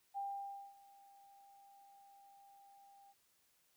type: tone with ADSR envelope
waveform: sine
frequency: 796 Hz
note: G5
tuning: 26 cents sharp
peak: -38 dBFS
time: 0.14-3.14 s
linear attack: 35 ms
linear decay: 560 ms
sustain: -22 dB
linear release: 38 ms
effects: white hiss -75 dBFS RMS until 3.76 s